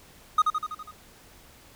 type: tone with echo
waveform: triangle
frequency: 1244.5 Hz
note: D#6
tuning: in tune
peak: -14 dBFS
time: 0.38-0.42 s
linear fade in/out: 5 ms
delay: 82 ms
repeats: 6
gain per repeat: -4 dB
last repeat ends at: 0.912 s
effects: pink hiss -53 dBFS RMS until 1.75 s